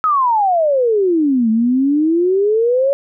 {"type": "exponential two-way sweep", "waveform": "sine", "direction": "down then up", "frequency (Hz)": [1300, 217.2, 565], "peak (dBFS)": -11, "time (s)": [0.04, 2.93], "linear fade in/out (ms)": 0, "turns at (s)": 1.5, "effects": []}